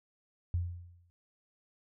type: tone with exponential decay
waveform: sine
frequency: 87.3 Hz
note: F2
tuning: in tune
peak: -26 dBFS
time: 0.54-1.1 s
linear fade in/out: 0 ms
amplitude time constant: 120 ms
effects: none